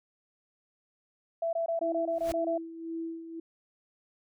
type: tone bursts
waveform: sine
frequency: 666 Hz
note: E5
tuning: 18 cents sharp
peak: -27 dBFS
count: 9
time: 1.42-2.578 s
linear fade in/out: 5 ms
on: 110 ms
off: 21 ms
type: tone with tremolo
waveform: sine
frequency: 329.2 Hz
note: E4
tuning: 2 cents flat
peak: -32 dBFS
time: 1.81-3.4 s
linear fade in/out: 5 ms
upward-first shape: sine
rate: 1.9 Hz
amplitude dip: 65%
type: noise with exponential growth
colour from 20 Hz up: pink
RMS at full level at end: -37 dBFS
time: 2.1-2.32 s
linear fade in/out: 1 ms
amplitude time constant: 47 ms
effects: none